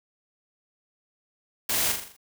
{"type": "noise with echo", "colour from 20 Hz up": "white", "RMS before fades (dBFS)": -26, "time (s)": [1.69, 1.92], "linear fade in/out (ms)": 5, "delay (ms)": 41, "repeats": 6, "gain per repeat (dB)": -5, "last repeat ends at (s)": 2.166, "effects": []}